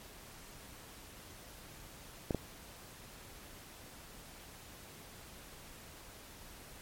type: clicks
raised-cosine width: 2 ms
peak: -19 dBFS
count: 2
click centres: 2.308 / 2.347 s
effects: pink hiss -53 dBFS RMS until 6.81 s + MP3 64 kbps